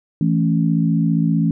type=chord; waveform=sine; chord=A major; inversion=second; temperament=equal; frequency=164.81 / 220 / 277.2 Hz; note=E3 / A3 / C#4; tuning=0 / 0 / 0 cents; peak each=-16 / -20 / -21 dBFS; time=0.21-1.51 s; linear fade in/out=2 ms; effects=none